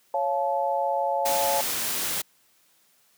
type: chord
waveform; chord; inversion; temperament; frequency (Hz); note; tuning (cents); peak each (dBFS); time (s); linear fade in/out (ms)
sine; Db augmented; none; just; 554.4 / 693 / 866.2; Db5 / F5 / A5; 0 / -14 / -27; -27 / -28 / -26; 0.14-1.61; 2
type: noise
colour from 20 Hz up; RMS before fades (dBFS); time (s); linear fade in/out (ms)
white; -28; 1.25-2.22; 10
effects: white hiss -63 dBFS RMS until 3.17 s + high-pass 100 Hz 12 dB/octave